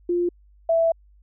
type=tone pair in turn; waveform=sine; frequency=350 / 660.7 Hz; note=F4 / E5; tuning=+4 / +4 cents; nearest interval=major seventh; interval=1100 cents; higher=second; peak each=-19 / -16 dBFS; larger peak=second; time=0.09-0.29 / 0.69-0.92 s; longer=second; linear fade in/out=5 ms; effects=added 50 Hz sine -51 dBFS peak until 1.22 s